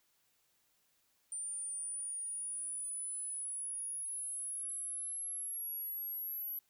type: linear sweep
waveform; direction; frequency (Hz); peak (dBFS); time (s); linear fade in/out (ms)
sine; up; 9120 to 11770; -38; 1.32-6.59; 2
effects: white hiss -75 dBFS RMS until 6.69 s